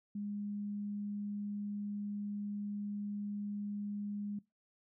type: tone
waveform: sine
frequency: 205.1 Hz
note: G#3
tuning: 21 cents flat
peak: -37 dBFS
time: 0.15-4.39 s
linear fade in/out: 5 ms
effects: noise-tail reverb RT60 0.2 s tail -20 dB re dry